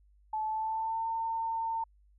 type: tone with pitch glide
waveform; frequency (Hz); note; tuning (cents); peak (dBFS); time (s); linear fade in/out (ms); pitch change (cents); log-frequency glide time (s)
sine; 867 to 905.4; A5 to A5; -26 to +49; -30; 0.33-1.84; 5; +75; 0.44-1.06
effects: added 50 Hz sine -60 dBFS peak until 2.18 s